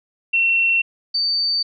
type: tone pair in turn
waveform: sine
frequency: 2715 / 4586 Hz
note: F7 / D8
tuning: -50 / -42 cents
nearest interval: major sixth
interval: 908 cents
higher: second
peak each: -14 / -17 dBFS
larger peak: first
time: 0.33-0.82 / 1.14-1.63 s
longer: neither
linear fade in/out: 10 ms
effects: none